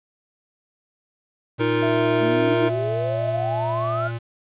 square tone, 116.54 Hz, A#2, in tune, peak -27 dBFS, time 1.58-4.19 s, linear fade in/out 20 ms
square chord, Eb suspended second, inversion none, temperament equal, 311.1 / 349.2 / 466.2 Hz, Eb4 / F4 / Bb4, 0 / 0 / 0 cents, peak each -24 dBFS, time 1.59-2.7 s, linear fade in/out 20 ms
sine tone with vibrato, 660 Hz, E5, 2 cents sharp, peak -24 dBFS, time 1.82-4.08 s, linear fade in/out 10 ms, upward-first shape sine, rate 14 Hz, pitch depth 10 cents each way
sine exponential sweep, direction up, 210.1 to 1480 Hz, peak -26 dBFS, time 2.19-4.12 s, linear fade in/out 50 ms
effects resampled to 8000 Hz + 8-bit

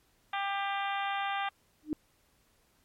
harmonic tone, 397 Hz, G4, 22 cents sharp, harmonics 2 / 3 / 4 / 5 / 6 / 7 / 8 / 9, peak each -33 / -37 / -39 / -41 / -43 / -44 / -45 / -46 dBFS, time 0.33-1.49 s, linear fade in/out 5 ms
sine tone with exponential growth, 304.9 Hz, D#4, 35 cents flat, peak -24 dBFS, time 1.83-1.93 s, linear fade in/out 0 ms, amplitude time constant 21 ms
effects pink hiss -69 dBFS RMS until 2.84 s + MP3 64 kbps

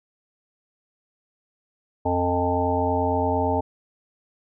harmonic tone, 88.8 Hz, F2, 29 cents sharp, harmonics 1 / 3 / 5 / 7 / 9 / 10, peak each -27 / -27 / -27 / -27 / -27 / -27 dBFS, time 2.05-3.61 s, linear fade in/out 10 ms, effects none

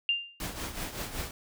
sine tone with exponential decay, 2794 Hz, F7, in tune, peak -21 dBFS, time 0.09-0.4 s, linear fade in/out 1 ms, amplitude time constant 66 ms
pink noise with tremolo, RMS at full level -34 dBFS, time 0.4-1.31 s, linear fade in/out 2 ms, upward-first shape triangle, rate 5.3 Hz, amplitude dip 70%
effects none

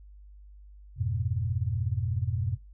sine chord, F diminished, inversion none, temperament equal, 87.31 / 103.83 / 123.47 Hz, F2 / Ab2 / Cb3, 0 / 0 / 0 cents, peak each -31 dBFS, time 0.96-2.58 s, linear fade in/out 50 ms, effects noise-tail reverb RT60 0.2 s tail -21 dB re dry + added 50 Hz sine -47 dBFS peak until 2.73 s

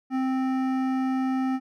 sine tone with hard clipping, 261.6 Hz, C4, in tune, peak -25 dBFS, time 0.1-1.6 s, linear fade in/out 50 ms, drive 13 dB, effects none

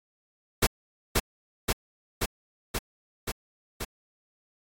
pink noise with echo, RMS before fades -21 dBFS, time 0.62-0.67 s, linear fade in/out 10 ms, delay 530 ms, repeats 6, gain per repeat -2 dB, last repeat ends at 3.85 s, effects AAC 48 kbps

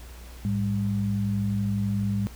sine tone pair together, 107.3 / 198.96 Hz, A2 / G3, -43 / +26 cents, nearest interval major seventh, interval 1069 cents, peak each -26 dBFS, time 0.45-2.27 s, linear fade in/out 0 ms, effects added 60 Hz sine -41 dBFS peak until 2.35 s + pink hiss -49 dBFS RMS until 2.35 s

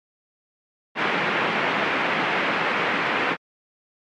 white band-pass noise, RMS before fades -23 dBFS, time 0.95-3.37 s, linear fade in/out 50 ms, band 160 to 2400 Hz, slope 24 dB/octave, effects MP3 64 kbps

